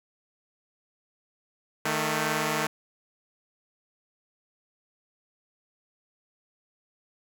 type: tone pair together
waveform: 5% pulse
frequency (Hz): 154.83 / 221.5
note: D#3 / A3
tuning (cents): -8 / +12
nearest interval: tritone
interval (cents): 620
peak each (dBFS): -17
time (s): 1.85-2.67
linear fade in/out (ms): 5
effects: none